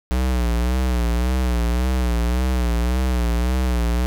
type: tone with vibrato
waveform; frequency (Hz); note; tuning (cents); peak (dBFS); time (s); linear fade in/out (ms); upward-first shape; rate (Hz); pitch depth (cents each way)
square; 61.1; B1; -18; -18; 0.11-4.06; 0; sine; 1.8; 85
effects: none